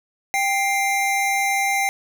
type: tone pair together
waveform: square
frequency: 788 / 2101 Hz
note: G5 / C7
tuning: +9 / +7 cents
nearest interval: octave + perfect fourth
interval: 1698 cents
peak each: -22 / -22 dBFS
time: 0.34-1.89 s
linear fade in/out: 0 ms
effects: none